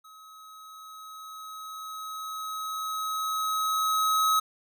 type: tone with level ramp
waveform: square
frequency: 1277 Hz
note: D#6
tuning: 45 cents sharp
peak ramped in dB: -49 to -21 dBFS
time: 0.04-4.4 s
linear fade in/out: 10 ms
effects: none